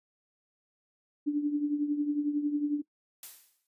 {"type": "tone with tremolo", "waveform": "sine", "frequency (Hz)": 293, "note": "D4", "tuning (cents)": -4, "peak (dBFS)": -23, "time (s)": [1.26, 2.82], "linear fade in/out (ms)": 20, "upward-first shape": "triangle", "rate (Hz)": 11, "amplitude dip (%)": 70}
{"type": "noise with exponential decay", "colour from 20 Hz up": "blue", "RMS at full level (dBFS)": -40, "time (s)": [3.23, 3.67], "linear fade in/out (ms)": 1, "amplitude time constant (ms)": 94}
{"effects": ["noise-tail reverb RT60 0.1 s tail -21 dB re dry", "resampled to 32000 Hz"]}